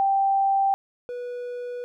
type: tone pair in turn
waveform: sine / triangle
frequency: 784 / 489.1 Hz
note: G5 / B4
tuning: 0 / -17 cents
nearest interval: minor sixth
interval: 817 cents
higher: first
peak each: -18 / -28 dBFS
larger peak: first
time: 0-0.74 / 1.09-1.84 s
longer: second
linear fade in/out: 0 ms
effects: none